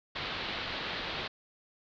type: low-pass noise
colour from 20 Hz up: white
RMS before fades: -37 dBFS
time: 0.15-1.28 s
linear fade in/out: 10 ms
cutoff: 4200 Hz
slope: 48 dB/octave
effects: none